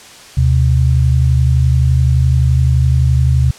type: tone pair together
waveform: sine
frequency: 76.1 / 127.8 Hz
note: D#2 / C3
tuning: -38 / -40 cents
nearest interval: major sixth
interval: 898 cents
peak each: -11 dBFS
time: 0.37-3.51 s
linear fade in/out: 5 ms
effects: white hiss -37 dBFS RMS until 3.58 s + low-pass 8000 Hz 12 dB/octave